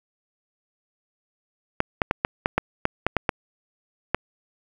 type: clicks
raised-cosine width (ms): 0.5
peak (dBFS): -4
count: 11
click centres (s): 1.804 / 2.018 / 2.111 / 2.249 / 2.459 / 2.58 / 2.854 / 3.066 / 3.167 / 3.292 / 4.146
effects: 7-bit

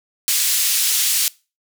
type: band-pass noise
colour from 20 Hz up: white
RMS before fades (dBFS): -18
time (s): 0.28-1.28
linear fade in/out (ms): 0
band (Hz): 2900 to 14000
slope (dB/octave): 12
effects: noise-tail reverb RT60 0.3 s tail -22 dB re dry

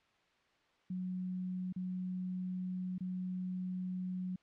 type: tone with dropouts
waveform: sine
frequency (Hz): 183.5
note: F#3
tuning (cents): -14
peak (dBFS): -36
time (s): 0.9-4.36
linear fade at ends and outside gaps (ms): 5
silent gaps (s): 1.726-1.761 / 2.982-3.006
effects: white hiss -71 dBFS RMS until 4.42 s + low-pass 3000 Hz 12 dB/octave

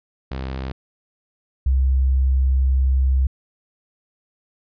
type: tone pair in turn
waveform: sawtooth / sine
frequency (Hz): 65.8 / 65.8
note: C2 / C2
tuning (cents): +10 / +10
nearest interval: unison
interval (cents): 0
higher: neither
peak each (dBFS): -22 / -14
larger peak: second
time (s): 0.31-0.72 / 1.66-3.27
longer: second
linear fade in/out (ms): 5
effects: resampled to 11025 Hz

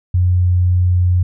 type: tone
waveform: sine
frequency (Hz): 89.8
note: F2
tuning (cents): +49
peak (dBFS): -10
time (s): 0.14-1.23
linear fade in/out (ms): 5
effects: none

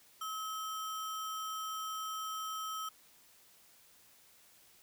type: tone with sample-and-hold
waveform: sine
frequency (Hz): 1286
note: E6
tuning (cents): -43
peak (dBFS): -37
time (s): 0.21-2.89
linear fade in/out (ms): 5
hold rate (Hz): 4410
effects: white hiss -63 dBFS RMS until 4.82 s

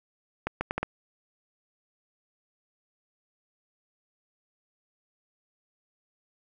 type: accelerating click train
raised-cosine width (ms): 0.5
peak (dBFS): -13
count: 5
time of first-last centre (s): 0.47-0.83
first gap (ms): 140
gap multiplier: 0.71
effects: none

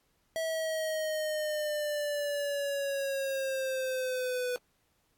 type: linear sweep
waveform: square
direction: down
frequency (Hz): 651 to 493.9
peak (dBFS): -31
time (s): 0.36-4.56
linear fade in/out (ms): 0
effects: pink hiss -73 dBFS RMS until 5.17 s + AAC 64 kbps

